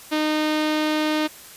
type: tone with low-pass filter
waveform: sawtooth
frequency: 307 Hz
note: D#4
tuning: 23 cents flat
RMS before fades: -22 dBFS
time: 0.11-1.28 s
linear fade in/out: 20 ms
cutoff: 4000 Hz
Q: 1.6
effects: white hiss -43 dBFS RMS until 1.56 s + resampled to 32000 Hz